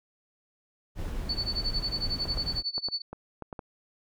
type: noise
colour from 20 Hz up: brown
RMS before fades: -34 dBFS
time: 0.95-2.63 s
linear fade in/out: 50 ms
type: tone with tremolo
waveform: sine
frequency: 4475 Hz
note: C#8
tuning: 16 cents sharp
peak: -26 dBFS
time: 1.29-3.02 s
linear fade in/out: 5 ms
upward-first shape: sine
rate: 11 Hz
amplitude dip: 95%
type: clicks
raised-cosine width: 1 ms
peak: -24 dBFS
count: 8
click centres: 2.255 / 2.374 / 2.78 / 2.886 / 3.13 / 3.423 / 3.528 / 3.592 s
effects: none